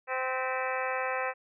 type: harmonic tone with a mistuned harmonic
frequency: 259 Hz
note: C4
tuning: 17 cents flat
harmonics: 2 / 3 / 4 / 5 / 6 / 7 / 8 / 9 / 10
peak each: -34 / -36 / -37 / -38 / -39 / -39 / -40 / -41 / -41 dBFS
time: 0.07-1.34 s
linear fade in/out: 50 ms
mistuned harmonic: 8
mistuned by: -81 cents
effects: none